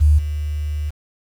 sine tone with level steps, 75 Hz, D2, 37 cents sharp, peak -9 / -20 dBFS, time 0-0.91 s, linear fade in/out 20 ms, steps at 0.18 s, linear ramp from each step 10 ms, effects 7-bit

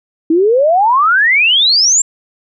sine exponential sweep, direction up, 311.1 to 7530 Hz, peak -7 dBFS, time 0.3-2.02 s, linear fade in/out 5 ms, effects none

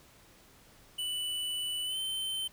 square tone with pitch glide, 2974 to 3088 Hz, F#7 to G7, +8 to -27 cents, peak -33 dBFS, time 0.98-2.48 s, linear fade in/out 10 ms, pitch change +65 cents, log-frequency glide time 1.84-1.98 s, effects pink hiss -59 dBFS RMS until 2.52 s

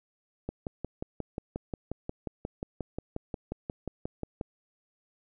click train, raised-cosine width 2 ms, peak -20 dBFS, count 23, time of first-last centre 0.49-4.412 s, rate 5.61 Hz, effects none

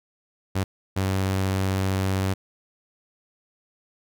sawtooth tone bursts at uneven times, 95.6 Hz, G2, 43 cents flat, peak -18 dBFS, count 2, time 0.55-0.64 / 0.96-2.34 s, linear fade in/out 10 ms, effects none

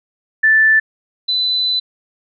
sine tone pair in turn, 1760 / 4004 Hz, A6 / B7, 0 / +23 cents, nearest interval octave + major second, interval 1423 cents, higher second, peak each -8 / -14 dBFS, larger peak first, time 0.43-0.8 / 1.28-1.8 s, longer second, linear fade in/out 10 ms, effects none

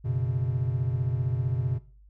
triangle chord, F# suspended fourth, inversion none, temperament just, 92.5 / 123.33 / 138.75 Hz, F#2 / B2 / C#3, 0 / -2 / +2 cents, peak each -31 / -25 / -28 dBFS, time 0.04-1.79 s, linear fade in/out 20 ms, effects noise-tail reverb RT60 0.4 s tail -17 dB re dry + added 50 Hz sine -51 dBFS peak until 2.09 s

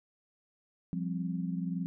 sine chord, F suspended second, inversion none, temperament equal, 174.61 / 196 / 261.6 Hz, F3 / G3 / C4, 0 / 0 / 0 cents, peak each -33 / -38 / -39 dBFS, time 0.93-1.86 s, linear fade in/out 0 ms, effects none

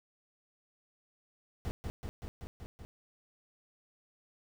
brown noise with echo, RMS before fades -36 dBFS, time 1.65-1.71 s, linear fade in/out 0 ms, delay 190 ms, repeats 6, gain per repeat -2 dB, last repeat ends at 2.85 s, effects none

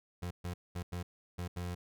30% pulse tone bursts at uneven times, 88.6 Hz, F2, 25 cents sharp, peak -34 dBFS, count 6, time 0.22-0.31 / 0.44-0.54 / 0.75-0.83 / 0.92-1.03 / 1.38-1.48 / 1.56-1.75 s, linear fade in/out 10 ms, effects none

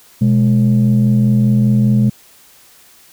sine tone pair together, 124.6 / 209.6 Hz, B2 / G#3, +16 / +16 cents, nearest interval major sixth, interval 900 cents, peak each -10 dBFS, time 0.21-2.1 s, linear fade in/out 10 ms, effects tanh soft clip ceiling -5 dBFS + white hiss -46 dBFS RMS until 3.12 s

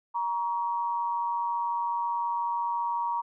sine tone pair together, 944 / 1129.6 Hz, A#5 / C#6, +22 / +32 cents, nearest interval minor third, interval 310 cents, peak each -27 / -34 dBFS, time 0.14-3.22 s, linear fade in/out 20 ms, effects none

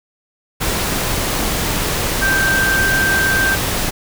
sine tone in noise, 1568 Hz, G6, in tune, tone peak -14 dBFS, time 2.21-3.56 s, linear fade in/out 20 ms, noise pink, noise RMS -19 dBFS, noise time 0.6-3.91 s, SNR +2 dB, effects none

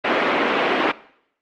pink band-pass noise, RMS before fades -19 dBFS, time 0.04-0.92 s, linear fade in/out 10 ms, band 270 to 2900 Hz, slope 24 dB/octave, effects noise-tail reverb RT60 0.7 s tail -19 dB re dry + Opus 24 kbps

